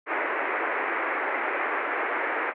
white band-pass noise, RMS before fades -28 dBFS, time 0.06-2.54 s, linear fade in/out 50 ms, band 300 to 2200 Hz, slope 48 dB/octave, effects none

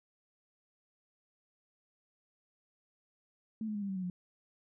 sine tone with pitch steps, 220 / 212.6 / 205.5 / 198.62 / 191.96 / 185.53 / 179.32 Hz, A3 / G#3 / G#3 / G3 / G3 / F#3 / F3, 0 / +41 / -18 / +23 / -36 / +5 / +46 cents, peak -34 dBFS, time 3.61-4.1 s, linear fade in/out 2 ms, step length 70 ms, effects none

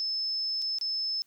sine tone with dropouts, 5240 Hz, E8, 11 cents flat, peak -28 dBFS, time 0-1.22 s, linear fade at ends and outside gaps 0 ms, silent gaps 0.618-0.622 / 0.785-0.812 s, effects white hiss -69 dBFS RMS until 1.26 s

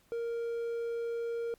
triangle tone, 466.2 Hz, A#4, in tune, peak -30 dBFS, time 0.12-1.54 s, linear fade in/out 0 ms, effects pink hiss -67 dBFS RMS until 1.58 s + MP3 96 kbps

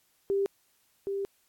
sine tone pair in turn, 395.3 / 395.3 Hz, G4 / G4, +15 / +15 cents, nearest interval unison, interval 0 cents, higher neither, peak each -24 / -29 dBFS, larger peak first, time 0.3-0.46 / 1.07-1.25 s, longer second, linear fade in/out 0 ms, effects white hiss -69 dBFS RMS until 1.48 s + AAC 64 kbps

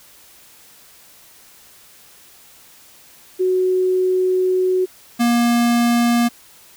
sine / square tone pair in turn, 370 / 237.3 Hz, F#4 / A#3, 0 / +31 cents, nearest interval minor sixth, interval 769 cents, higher first, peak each -14 dBFS, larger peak neither, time 3.39-4.86 / 5.19-6.29 s, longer first, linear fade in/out 20 ms, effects white hiss -47 dBFS RMS until 6.76 s

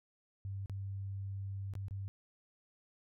sine tone with dropouts, 98 Hz, G2, in tune, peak -38 dBFS, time 0.45-2.08 s, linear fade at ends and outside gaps 0 ms, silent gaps 0.659-0.697 / 1.737-1.753 / 1.883-1.909 s, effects none

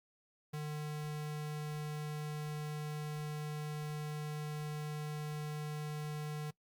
square tone, 150.7 Hz, D3, 45 cents sharp, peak -39 dBFS, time 0.53-6.51 s, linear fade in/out 10 ms, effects noise-tail reverb RT60 0.1 s tail -22 dB re dry + Opus 48 kbps

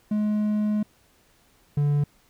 triangle tone pair in turn, 211 / 145.3 Hz, G#3 / D3, +28 / -18 cents, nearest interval tritone, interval 646 cents, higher first, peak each -19 / -17 dBFS, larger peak second, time 0.11-0.83 / 1.77-2.04 s, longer first, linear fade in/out 5 ms, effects pink hiss -61 dBFS RMS until 2.29 s

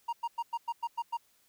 triangle tone bursts, 937 Hz, A#5, 9 cents sharp, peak -28 dBFS, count 8, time 0.08-1.172 s, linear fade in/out 10 ms, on 49 ms, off 100 ms, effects white hiss -68 dBFS RMS until 1.48 s

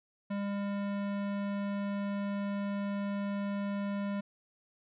sine tone with hard clipping, 201.1 Hz, G3, 44 cents sharp, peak -34 dBFS, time 0.3-4.21 s, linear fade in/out 10 ms, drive 18 dB, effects resampled to 11025 Hz

